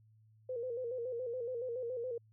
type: tone with vibrato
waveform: sine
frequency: 488.3 Hz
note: B4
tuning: 20 cents flat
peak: -36 dBFS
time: 0.49-2.18 s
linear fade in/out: 5 ms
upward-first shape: square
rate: 7.1 Hz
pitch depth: 75 cents each way
effects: added 109 Hz sine -62 dBFS peak until 2.32 s